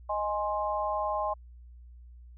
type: chord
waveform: sine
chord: Ab major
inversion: second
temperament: equal with one note detuned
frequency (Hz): 622.3 / 830.6 / 1053.2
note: Eb5 / Ab5 / C6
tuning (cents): 0 / 0 / +11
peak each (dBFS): -32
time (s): 0.09-1.34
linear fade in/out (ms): 10
effects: added 60 Hz sine -47 dBFS peak until 2.37 s